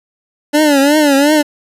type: tone with vibrato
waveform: 25% pulse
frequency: 290 Hz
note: D4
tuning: 22 cents flat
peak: -4 dBFS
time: 0.53-1.43 s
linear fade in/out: 20 ms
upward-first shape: triangle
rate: 2.8 Hz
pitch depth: 130 cents each way
effects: resampled to 32000 Hz